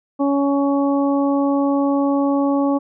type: harmonic tone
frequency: 280 Hz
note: C#4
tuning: 18 cents sharp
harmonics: 1 / 2 / 3 / 4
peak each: -16 / -22 / -26 / -28 dBFS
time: 0.19-2.79 s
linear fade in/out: 20 ms
effects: none